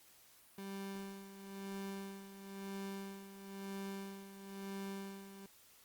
30% pulse tone with tremolo, 196 Hz, G3, in tune, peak -39 dBFS, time 0.58-5.46 s, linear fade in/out 2 ms, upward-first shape sine, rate 1 Hz, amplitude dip 70%, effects white hiss -64 dBFS RMS until 5.84 s + Opus 48 kbps

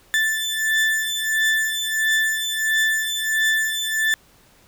35% pulse beating tone pair, 1760 / 1761.5 Hz, A6 / A6, 0 / +1 cents, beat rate 1.5 Hz, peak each -20 dBFS, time 0.14-4.14 s, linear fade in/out 0 ms, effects pink hiss -54 dBFS RMS until 4.67 s

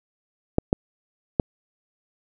clicks, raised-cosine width 2 ms, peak -4 dBFS, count 3, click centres 0.584 / 0.729 / 1.398 s, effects none

